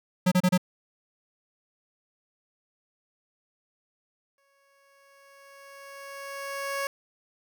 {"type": "tone bursts", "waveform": "square", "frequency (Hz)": 181.8, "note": "F#3", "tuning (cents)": -30, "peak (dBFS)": -19, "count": 4, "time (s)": [0.26, 0.578], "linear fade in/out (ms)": 10, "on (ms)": 57, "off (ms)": 30}
{"type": "tone with exponential growth", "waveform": "15% pulse", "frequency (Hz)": 554.4, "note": "C#5", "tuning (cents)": 0, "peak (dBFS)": -21, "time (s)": [4.38, 6.87], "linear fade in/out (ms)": 1, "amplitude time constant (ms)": 540}
{"effects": []}